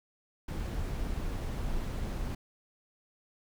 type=noise; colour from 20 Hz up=brown; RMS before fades=-34 dBFS; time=0.48-2.35 s; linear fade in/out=5 ms; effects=none

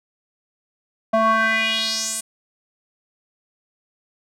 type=tone with band-pass filter sweep; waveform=square; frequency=222 Hz; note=A3; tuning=16 cents sharp; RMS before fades=-20 dBFS; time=1.13-2.21 s; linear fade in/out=10 ms; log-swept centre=770 to 9300 Hz; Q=3.7; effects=none

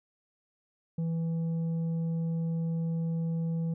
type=tone with tanh clipping; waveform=sine; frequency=164.81 Hz; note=E3; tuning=in tune; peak=-29 dBFS; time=0.98-3.74 s; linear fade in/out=5 ms; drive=5 dB; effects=none

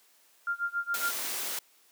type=tone with tremolo; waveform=sine; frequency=1396.9 Hz; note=F6; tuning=in tune; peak=-26 dBFS; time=0.47-1.12 s; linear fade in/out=2 ms; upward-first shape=sine; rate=7.2 Hz; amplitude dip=95%
type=noise; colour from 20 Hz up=white; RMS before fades=-34 dBFS; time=0.94-1.59 s; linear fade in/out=2 ms
effects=white hiss -63 dBFS RMS until 1.91 s + high-pass 300 Hz 12 dB/octave

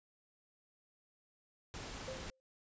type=noise; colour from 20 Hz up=pink; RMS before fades=-46 dBFS; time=1.74-2.3 s; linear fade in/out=0 ms
type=tone with exponential decay; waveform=sine; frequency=523.3 Hz; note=C5; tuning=in tune; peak=-39 dBFS; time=2.08-2.4 s; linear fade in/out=0 ms; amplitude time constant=68 ms
effects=resampled to 16000 Hz

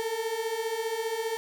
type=beating tone pair; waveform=35% pulse; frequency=440 / 455 Hz; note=A4 / A#4; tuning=0 / -42 cents; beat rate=15 Hz; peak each=-32 / -29 dBFS; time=0-1.37 s; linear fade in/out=0 ms; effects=none

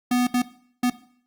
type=tone bursts at uneven times; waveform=square; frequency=246.9 Hz; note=B3; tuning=in tune; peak=-19 dBFS; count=3; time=0.11-0.27 / 0.34-0.42 / 0.83-0.9 s; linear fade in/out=5 ms; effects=noise-tail reverb RT60 0.6 s tail -17 dB re dry + Opus 48 kbps

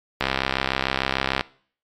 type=click train; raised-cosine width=0.3 ms; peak=-4 dBFS; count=81; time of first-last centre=0.21-1.409 s; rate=66.7 Hz; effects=noise-tail reverb RT60 0.5 s tail -21 dB re dry + MP3 96 kbps

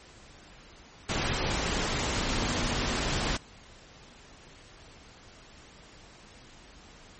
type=tone in noise; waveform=sine; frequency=242.1 Hz; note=B3; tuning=34 cents flat; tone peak=-37 dBFS; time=2.3-2.97 s; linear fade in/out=5 ms; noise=pink; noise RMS=-29 dBFS; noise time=1.09-3.37 s; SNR=-11 dB; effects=pink hiss -52 dBFS RMS until 7.19 s + MP3 32 kbps

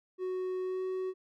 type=tone with pitch glide; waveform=triangle; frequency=370 to 373.7 Hz; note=F#4 to F#4; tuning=0 to +17 cents; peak=-30 dBFS; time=0.18-1.14 s; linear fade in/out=50 ms; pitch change=+17 cents; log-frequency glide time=0.62-0.82 s; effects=none

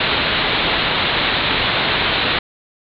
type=low-pass noise; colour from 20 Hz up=white; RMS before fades=-18 dBFS; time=0-2.39 s; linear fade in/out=5 ms; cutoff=4100 Hz; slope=96 dB/octave; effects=none

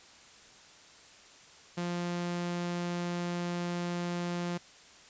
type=tone; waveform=sawtooth; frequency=174.61 Hz; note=F3; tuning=in tune; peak=-28 dBFS; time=1.77-4.58 s; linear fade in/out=10 ms; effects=white hiss -55 dBFS RMS until 5.09 s + resampled to 16000 Hz

